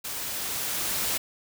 white noise with level ramp, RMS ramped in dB -34 to -27 dBFS, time 0.04-1.18 s, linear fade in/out 10 ms, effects none

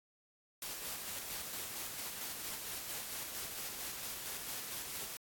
white noise with tremolo, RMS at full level -42 dBFS, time 0.62-5.17 s, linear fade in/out 2 ms, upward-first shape square, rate 4.4 Hz, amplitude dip 25%, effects AAC 64 kbps

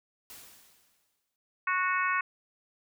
white noise with exponential decay, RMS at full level -46 dBFS, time 0.3-1.36 s, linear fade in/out 1 ms, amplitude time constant 230 ms
harmonic tone, 368.2 Hz, F#4, 8 cents flat, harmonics 3 / 4 / 5 / 6 / 7, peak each -29 / -31 / -33 / -35 / -36 dBFS, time 1.67-2.21 s, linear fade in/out 5 ms
effects none

